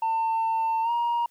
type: tone with pitch glide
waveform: sine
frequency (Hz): 899 to 944.8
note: A5 to A#5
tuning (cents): +37 to +23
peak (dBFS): -20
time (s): 0.02-1.26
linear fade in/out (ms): 5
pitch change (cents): +86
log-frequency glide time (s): 0.82-0.91
effects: tanh soft clip ceiling -21 dBFS + white hiss -65 dBFS RMS until 1.3 s